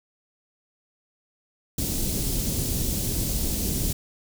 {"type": "band-stop noise", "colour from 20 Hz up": "pink", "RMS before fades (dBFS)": -26, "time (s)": [1.78, 3.93], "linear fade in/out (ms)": 5, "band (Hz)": [310, 5700], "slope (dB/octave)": 12, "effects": []}